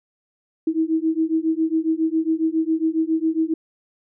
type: beating tone pair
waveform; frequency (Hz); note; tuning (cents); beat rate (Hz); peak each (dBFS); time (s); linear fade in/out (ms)
sine; 317.7 / 325; D#4 / E4; +36 / -24; 7.3; -21; 0.67-3.54; 5
effects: none